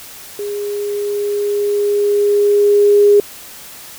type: tone with level ramp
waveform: sine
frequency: 410 Hz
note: G#4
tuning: 22 cents flat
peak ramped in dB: -20 to -5 dBFS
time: 0.39-3.2 s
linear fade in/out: 2 ms
effects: white hiss -35 dBFS RMS until 3.98 s